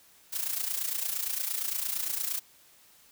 blue noise with amplitude modulation, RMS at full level -29 dBFS, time 0.32-2.4 s, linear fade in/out 20 ms, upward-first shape sine, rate 28.7 Hz, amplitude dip 70%, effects white hiss -59 dBFS RMS until 3.11 s

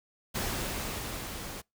pink noise with level ramp, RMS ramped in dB -32 to -41 dBFS, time 0.34-1.62 s, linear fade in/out 20 ms, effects noise-tail reverb RT60 0.2 s tail -26 dB re dry

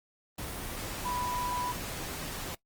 sine tone in noise, 987.8 Hz, B5, in tune, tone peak -32 dBFS, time 1.05-1.72 s, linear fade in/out 5 ms, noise pink, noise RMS -38 dBFS, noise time 0.38-2.55 s, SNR +3 dB, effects noise-tail reverb RT60 0.1 s tail -20 dB re dry + Opus 24 kbps

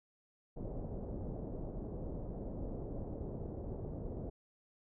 pink low-pass noise, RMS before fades -42 dBFS, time 0.56-4.3 s, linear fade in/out 10 ms, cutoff 600 Hz, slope 24 dB/octave, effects none

